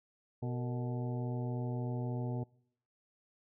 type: harmonic tone with a mistuned harmonic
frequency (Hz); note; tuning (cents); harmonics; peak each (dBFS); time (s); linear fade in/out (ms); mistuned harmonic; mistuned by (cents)
123.47; B2; 0; 1 / 2 / 3 / 4 / 5 / 6 / 7; -35 / -41 / -45 / -47 / -49 / -51 / -52; 0.42-2.44; 10; 4; -110
effects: noise-tail reverb RT60 0.7 s tail -25 dB re dry